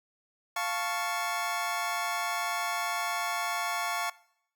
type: chord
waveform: 25% pulse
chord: F augmented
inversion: none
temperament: equal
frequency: 698.5 / 880 / 1108.7 Hz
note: F5 / A5 / C#6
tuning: 0 / 0 / 0 cents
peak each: -30 / -32 / -29 dBFS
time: 0.56-4.1 s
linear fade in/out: 5 ms
effects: noise-tail reverb RT60 0.7 s tail -21 dB re dry